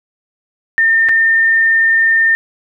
sine tone with dropouts, 1811 Hz, A6, 49 cents sharp, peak -8 dBFS, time 0.78-2.35 s, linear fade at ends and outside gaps 0 ms, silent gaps 1.087-1.092 s, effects none

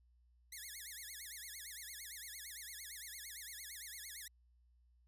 5% pulse tone with vibrato, 1914 Hz, A#6, 45 cents sharp, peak -37 dBFS, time 0.52-4.28 s, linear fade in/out 5 ms, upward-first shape sine, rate 8.8 Hz, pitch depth 250 cents each way, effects added 60 Hz sine -67 dBFS peak until 5.07 s + resampled to 32000 Hz

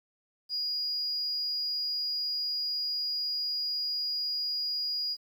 sine tone, 4878 Hz, D#8, 35 cents flat, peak -28 dBFS, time 0.49-5.17 s, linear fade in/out 50 ms, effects tanh soft clip ceiling -25 dBFS + 10-bit

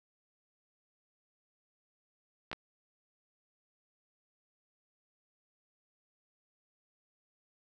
clicks, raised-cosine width 0.3 ms, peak -22 dBFS, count 2, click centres 2.515 / 2.53 s, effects none

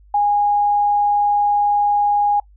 sine tone, 822 Hz, G#5, 18 cents flat, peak -13 dBFS, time 0.14-2.4 s, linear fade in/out 5 ms, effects noise-tail reverb RT60 0.1 s tail -22 dB re dry + added 50 Hz sine -45 dBFS peak until 2.56 s

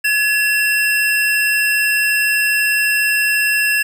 square tone pair together, 1697.5 / 2708 Hz, G#6 / E7, +37 / +46 cents, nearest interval minor sixth, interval 809 cents, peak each -17 dBFS, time 0.04-3.83 s, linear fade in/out 10 ms, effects none

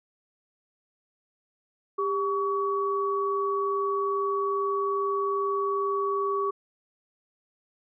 sine tone pair together, 398.1 / 1130.6 Hz, G4 / C#6, +27 / +34 cents, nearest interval octave + tritone, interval 1807 cents, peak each -27 dBFS, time 1.98-6.51 s, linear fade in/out 10 ms, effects none

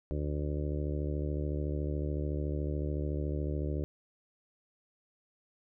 harmonic tone, 73.8 Hz, D2, 9 cents sharp, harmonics 1 / 2 / 3 / 4 / 5 / 6 / 7 / 8, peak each -33 / -37 / -48 / -40 / -41 / -46 / -45 / -47 dBFS, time 0.11-3.84 s, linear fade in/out 0 ms, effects none

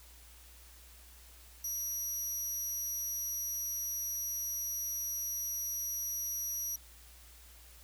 25% pulse tone, 5800 Hz, F#8, 35 cents flat, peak -30 dBFS, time 1.64-6.76 s, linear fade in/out 5 ms, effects added 60 Hz sine -56 dBFS peak until 7.83 s + white hiss -58 dBFS RMS until 7.83 s

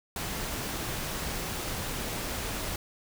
pink noise, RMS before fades -34 dBFS, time 0.16-2.76 s, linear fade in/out 2 ms, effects none

